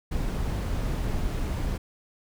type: noise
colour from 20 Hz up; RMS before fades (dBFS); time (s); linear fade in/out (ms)
brown; -28; 0.11-1.78; 10
effects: none